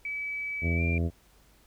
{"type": "tone with pitch glide", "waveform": "sine", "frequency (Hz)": [2292, 2373], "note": ["D7", "D7"], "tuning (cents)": [-43, 17], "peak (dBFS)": -31, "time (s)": [0.05, 0.98], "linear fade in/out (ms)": 2, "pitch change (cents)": 60, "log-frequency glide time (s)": [0.76, 0.82]}
{"type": "harmonic tone", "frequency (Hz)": 83.9, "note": "E2", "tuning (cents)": 31, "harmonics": [1, 2, 3, 4, 5, 6, 7, 8], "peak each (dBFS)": [-26, -32, -35, -39, -40, -45, -46, -45], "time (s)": [0.61, 1.11], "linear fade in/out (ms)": 50}
{"effects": ["added 50 Hz sine -61 dBFS peak until 1.66 s", "pink hiss -62 dBFS RMS until 1.66 s"]}